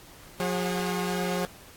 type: tone cluster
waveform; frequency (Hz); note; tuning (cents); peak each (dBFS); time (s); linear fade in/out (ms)
sawtooth; 179.7 / 409.2 / 540 / 728; F3 / G#4 / C#5 / F#5; +50 / -26 / -45 / -28; -25 / -28 / -32 / -33; 0.4-1.45; 0
effects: pink hiss -50 dBFS RMS until 1.76 s + AAC 64 kbps